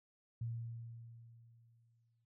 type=tone with exponential decay; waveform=sine; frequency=116 Hz; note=A#2; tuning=8 cents flat; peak=-37 dBFS; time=0.41-2.25 s; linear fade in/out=5 ms; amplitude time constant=400 ms; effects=noise-tail reverb RT60 0.2 s tail -25 dB re dry